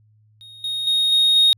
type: tone with level steps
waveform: triangle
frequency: 3729 Hz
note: A#7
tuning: in tune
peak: -38 / -21 / -14 / -11 / -9 dBFS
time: 0.41-1.53 s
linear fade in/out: 0 ms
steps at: 0.64 / 0.87 / 1.12 / 1.36 s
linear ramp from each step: 2 ms
effects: tanh soft clip ceiling -5 dBFS + added 107 Hz sine -53 dBFS peak until 1.57 s